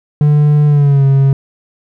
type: tone with pitch glide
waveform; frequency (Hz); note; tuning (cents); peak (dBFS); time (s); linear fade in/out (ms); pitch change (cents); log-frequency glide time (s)
triangle; 148.2 to 136.69; D3 to C#3; +16 to -24; -4; 0.21-1.33; 2; -140; 0.67-1.05
effects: none